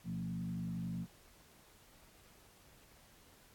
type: tone with frequency modulation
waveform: sine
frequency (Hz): 173.8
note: F3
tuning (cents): -8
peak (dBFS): -37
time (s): 0.04-1.07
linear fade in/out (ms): 50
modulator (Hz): 50.8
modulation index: 1
effects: pink hiss -63 dBFS RMS until 3.54 s + AAC 64 kbps